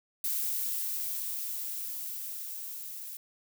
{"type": "noise with level ramp", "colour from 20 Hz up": "violet", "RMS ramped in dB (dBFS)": [-31, -42], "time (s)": [0.24, 3.17], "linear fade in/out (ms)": 2, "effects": []}